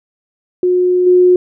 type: tone with level steps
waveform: sine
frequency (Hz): 361.6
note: F#4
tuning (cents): -40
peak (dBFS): -9 / -5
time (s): 0.63-1.36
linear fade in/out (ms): 2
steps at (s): 1.06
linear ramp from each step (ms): 10
effects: none